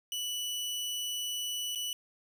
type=tone with dropouts; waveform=sawtooth; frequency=2960 Hz; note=F#7; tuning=in tune; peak=-30 dBFS; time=0.12-1.93 s; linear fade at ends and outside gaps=1 ms; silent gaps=1.75-1.757 s; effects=none